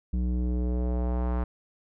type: tone with low-pass filter sweep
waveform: square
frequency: 61.2 Hz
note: B1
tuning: 15 cents flat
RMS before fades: -27 dBFS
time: 0.13-1.44 s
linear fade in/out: 5 ms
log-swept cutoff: 210 to 1200 Hz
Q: 1.4
effects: none